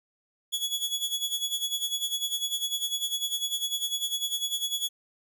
sawtooth tone with tremolo, 3376 Hz, G#7, 28 cents sharp, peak -22 dBFS, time 0.52-4.89 s, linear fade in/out 20 ms, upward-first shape sine, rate 10 Hz, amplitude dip 75%, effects none

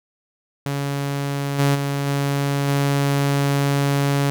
sawtooth tone with level steps, 140.7 Hz, C#3, 26 cents sharp, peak -18 / -11 / -17 / -15 / -13 dBFS, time 0.66-4.3 s, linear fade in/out 0 ms, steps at 1.58 / 1.74 / 2.06 / 2.67 s, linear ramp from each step 20 ms, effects none

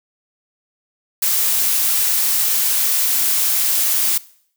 blue noise, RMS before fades -17 dBFS, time 1.22-4.18 s, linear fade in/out 5 ms, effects noise-tail reverb RT60 0.6 s tail -20 dB re dry

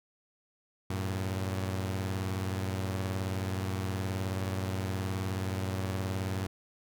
sawtooth beating tone pair, 94.3 / 113.3 Hz, F#2 / A#2, +33 / -49 cents, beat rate 19 Hz, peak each -28 / -34 dBFS, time 0.9-6.47 s, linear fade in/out 5 ms, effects none

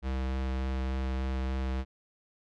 square tone with vibrato, 65.41 Hz, C2, in tune, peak -30 dBFS, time 0.02-1.85 s, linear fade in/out 50 ms, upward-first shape sine, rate 3.4 Hz, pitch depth 9 cents each way, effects low-pass 4000 Hz 12 dB/octave

